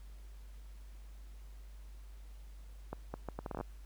accelerating click train, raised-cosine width 1 ms, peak -25 dBFS, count 11, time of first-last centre 2.93-3.61 s, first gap 210 ms, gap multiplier 0.7, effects added 50 Hz sine -48 dBFS peak until 3.85 s + pink hiss -66 dBFS RMS until 3.85 s

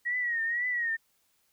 sine tone with vibrato, 1900 Hz, A#6, 33 cents sharp, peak -27 dBFS, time 0.05-0.97 s, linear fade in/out 20 ms, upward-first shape triangle, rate 2 Hz, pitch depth 98 cents each way, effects white hiss -71 dBFS RMS until 1.52 s

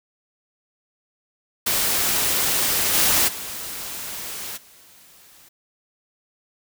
white noise with level steps, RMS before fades -21 / -18 / -32 / -50 dBFS, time 1.66-5.49 s, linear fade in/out 10 ms, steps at 2.93 / 3.27 / 4.56 s, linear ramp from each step 20 ms, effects none

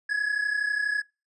triangle tone pair together, 1674 / 1706.2 Hz, G#6 / G#6, +13 / +46 cents, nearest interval unison, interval 33 cents, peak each -24 / -27 dBFS, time 0.09-1.02 s, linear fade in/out 10 ms, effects noise-tail reverb RT60 0.3 s tail -26 dB re dry + resampled to 24000 Hz

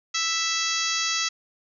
harmonic tone, 659.3 Hz, E5, in tune, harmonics 2 / 3 / 4 / 5 / 6 / 7 / 8 / 9 / 10, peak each -32 / -32 / -32 / -32 / -32 / -32 / -32 / -32 / -32 dBFS, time 0.14-1.29 s, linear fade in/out 10 ms, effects none

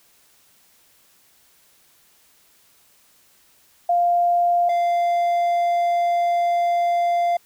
sine / triangle tone pair in turn, 698.5 / 694.1 Hz, F5 / F5, 0 / -11 cents, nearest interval unison, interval 11 cents, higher first, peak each -15 dBFS, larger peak neither, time 3.89-4.69 / 4.69-7.37 s, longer second, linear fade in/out 5 ms, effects white hiss -57 dBFS RMS until 7.45 s

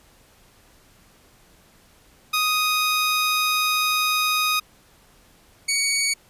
15% pulse tone pair in turn, 1247 / 2244 Hz, D#6 / C#7, +3 / +21 cents, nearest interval minor seventh, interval 1018 cents, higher second, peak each -13 dBFS, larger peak neither, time 2.33-4.6 / 5.68-6.14 s, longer first, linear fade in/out 10 ms, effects pink hiss -55 dBFS RMS until 6.29 s + resampled to 32000 Hz

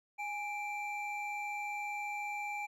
triangle tone pair together, 827.9 / 2349 Hz, G#5 / D7, -6 / 0 cents, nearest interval octave + tritone, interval 1806 cents, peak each -37 / -38 dBFS, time 0.18-2.67 s, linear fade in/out 20 ms, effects none

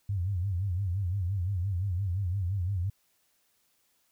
sine tone with vibrato, 93.7 Hz, F#2, 22 cents sharp, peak -27 dBFS, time 0.09-2.9 s, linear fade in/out 5 ms, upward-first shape sine, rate 5.8 Hz, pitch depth 150 cents each way, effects white hiss -71 dBFS RMS until 4.11 s

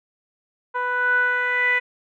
10% pulse tone with low-pass filter sweep, 495 Hz, B4, 4 cents sharp, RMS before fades -21 dBFS, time 0.74-1.8 s, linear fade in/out 20 ms, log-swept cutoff 1200 to 2100 Hz, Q 7.3, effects none

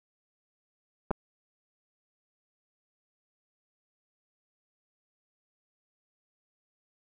clicks, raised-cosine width 1 ms, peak -16 / -14 dBFS, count 2, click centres 1.108 / 1.113 s, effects none

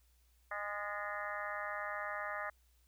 harmonic tone with a mistuned harmonic, 205.3 Hz, G#3, 20 cents flat, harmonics 3 / 4 / 5 / 6 / 7 / 8 / 9 / 10, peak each -45 / -47 / -50 / -43 / -48 / -47 / -45 / -52 dBFS, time 0.51-2.5 s, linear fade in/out 5 ms, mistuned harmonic 8, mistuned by +62 cents, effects added 60 Hz sine -67 dBFS peak until 2.87 s + white hiss -75 dBFS RMS until 2.87 s

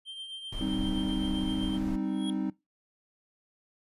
triangle tone with tremolo, 3154 Hz, G7, 10 cents sharp, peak -34 dBFS, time 0.05-1.79 s, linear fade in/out 50 ms, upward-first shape triangle, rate 7.7 Hz, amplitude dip 50%
brown noise, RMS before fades -37 dBFS, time 0.52-1.96 s, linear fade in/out 5 ms
triangle chord, C minor, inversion second, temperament equal, 196 / 261.6 / 311.1 Hz, G3 / C4 / Eb4, 0 / 0 / 0 cents, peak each -31 dBFS, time 0.61-2.5 s, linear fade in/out 2 ms
square tone with exponential growth, 3311 Hz, G#7, 6 cents flat, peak -34 dBFS, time 2.02-2.3 s, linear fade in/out 1 ms, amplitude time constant 60 ms
effects noise-tail reverb RT60 0.2 s tail -20 dB re dry + resampled to 32000 Hz

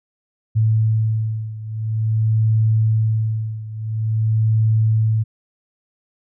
sine beating tone pair, 110 / 110.48 Hz, A2 / A2, 0 / +8 cents, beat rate 0.48 Hz, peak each -17 / -20 dBFS, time 0.55-5.24 s, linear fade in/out 20 ms, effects none

